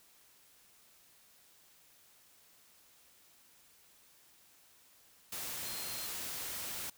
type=tone in noise; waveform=sine; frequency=4186 Hz; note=C8; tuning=in tune; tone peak=-47 dBFS; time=5.65-6.07 s; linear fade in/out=5 ms; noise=white; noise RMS=-41 dBFS; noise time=5.32-6.9 s; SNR=-9 dB; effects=white hiss -64 dBFS RMS until 6.97 s